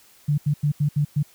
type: tone bursts at uneven times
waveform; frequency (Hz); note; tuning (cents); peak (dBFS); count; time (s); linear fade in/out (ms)
sine; 146.83; D3; 0; -17; 6; 0.28-0.38 / 0.46-0.54 / 0.63-0.72 / 0.8-0.89 / 0.96-1.05 / 1.16-1.23; 10
effects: white hiss -54 dBFS RMS until 1.34 s